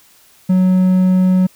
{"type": "tone", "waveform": "triangle", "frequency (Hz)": 185, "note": "F#3", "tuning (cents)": 0, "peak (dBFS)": -7, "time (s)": [0.49, 1.47], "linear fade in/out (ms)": 10, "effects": ["white hiss -49 dBFS RMS until 1.55 s"]}